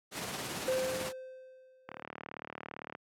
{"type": "noise with tremolo", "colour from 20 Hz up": "pink", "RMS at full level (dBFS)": -36, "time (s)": [0.11, 1.13], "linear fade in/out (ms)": 50, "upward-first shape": "triangle", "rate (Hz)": 18, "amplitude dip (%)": 35}
{"type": "tone with exponential decay", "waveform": "triangle", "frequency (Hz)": 518, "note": "C5", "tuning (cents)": -17, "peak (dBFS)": -25, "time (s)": [0.68, 2.02], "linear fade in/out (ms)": 1, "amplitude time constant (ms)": 290}
{"type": "click train", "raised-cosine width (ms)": 0.5, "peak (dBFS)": -26, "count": 41, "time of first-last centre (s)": [1.89, 2.951], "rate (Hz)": 37.7}
{"effects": ["high-pass 150 Hz 12 dB/octave", "low-pass 12000 Hz 12 dB/octave"]}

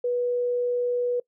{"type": "tone", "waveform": "sine", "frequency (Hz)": 488.5, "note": "B4", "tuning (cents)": -19, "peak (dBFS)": -22, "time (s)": [0.04, 1.2], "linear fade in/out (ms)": 5, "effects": ["noise-tail reverb RT60 0.1 s tail -23 dB re dry"]}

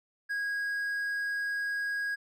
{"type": "tone", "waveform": "triangle", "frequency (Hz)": 1645, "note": "G#6", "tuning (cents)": -17, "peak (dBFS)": -28, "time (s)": [0.29, 2.16], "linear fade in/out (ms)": 20, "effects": []}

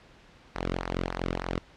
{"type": "tone with flanger", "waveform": "sawtooth", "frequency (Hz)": 44.28, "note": "F1", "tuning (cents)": 25, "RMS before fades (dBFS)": -32, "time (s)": [0.55, 1.59], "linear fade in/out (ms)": 10, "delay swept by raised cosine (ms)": [0.28, 1.23], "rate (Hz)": 3.4, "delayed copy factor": -0.8, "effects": ["pink hiss -55 dBFS RMS until 1.76 s", "low-pass 4000 Hz 12 dB/octave"]}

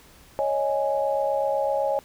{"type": "chord", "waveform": "sine", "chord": "C# suspended second", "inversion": "none", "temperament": "equal", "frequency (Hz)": [554.4, 622.3, 830.6], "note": ["C#5", "D#5", "G#5"], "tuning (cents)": [0, 0, 0], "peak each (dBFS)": [-24, -27, -27], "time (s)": [0.39, 1.99], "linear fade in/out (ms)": 0, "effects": ["pink hiss -52 dBFS RMS until 2.04 s"]}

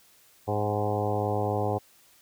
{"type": "harmonic tone with a mistuned harmonic", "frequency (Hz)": 103.83, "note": "G#2", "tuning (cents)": 0, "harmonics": [1, 2, 3, 4, 5, 6, 7, 8, 9, 10], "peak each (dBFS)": [-30, -37, -36, -32, -32, -37, -32, -35, -42, -43], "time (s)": [0.47, 1.79], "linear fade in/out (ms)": 20, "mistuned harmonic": 7, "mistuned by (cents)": 32, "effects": ["white hiss -59 dBFS RMS until 2.21 s"]}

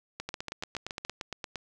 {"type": "two click trains", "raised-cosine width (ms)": 0.2, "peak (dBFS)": [-18, -18], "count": [7, 12], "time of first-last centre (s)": [[0.2, 1.05], [0.29, 1.557]], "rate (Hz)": [7.06, 8.68], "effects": []}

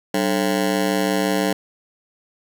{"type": "ring-modulated tone", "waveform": "20% pulse", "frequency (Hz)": 244, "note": "B3", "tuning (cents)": -21, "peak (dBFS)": -10, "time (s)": [0.14, 1.53], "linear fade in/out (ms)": 5, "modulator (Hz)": 52.9, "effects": []}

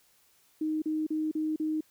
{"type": "tone bursts", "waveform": "sine", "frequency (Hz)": 311.1, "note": "D#4", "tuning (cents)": 0, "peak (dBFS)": -27, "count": 5, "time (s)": [0.61, 1.808], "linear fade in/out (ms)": 5, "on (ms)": 210, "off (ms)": 37, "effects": ["white hiss -65 dBFS RMS until 1.9 s"]}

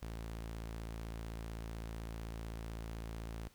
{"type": "tone", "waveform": "sawtooth", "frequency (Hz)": 55.8, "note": "A1", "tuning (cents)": 25, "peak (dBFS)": -38, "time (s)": [0.02, 3.48], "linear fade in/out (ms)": 5, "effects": ["pink hiss -66 dBFS RMS until 3.54 s"]}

